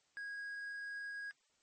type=tone; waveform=triangle; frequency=1645 Hz; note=G#6; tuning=17 cents flat; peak=-40 dBFS; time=0.17-1.31 s; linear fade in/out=0 ms; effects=white hiss -75 dBFS RMS until 1.62 s + MP3 32 kbps